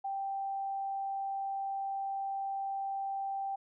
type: tone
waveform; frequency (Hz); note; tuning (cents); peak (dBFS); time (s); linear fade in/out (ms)
sine; 784; G5; 0; -33; 0.04-3.56; 10
effects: none